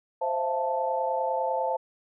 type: chord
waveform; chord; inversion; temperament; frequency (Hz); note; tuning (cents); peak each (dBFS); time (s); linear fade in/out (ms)
sine; F major seventh; second; equal with one note detuned; 523.3 / 659.3 / 689.2 / 880; C5 / E5 / F5 / A5; 0 / 0 / -23 / 0; -29 / -33 / -34 / -28; 0.21-1.77; 10
effects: none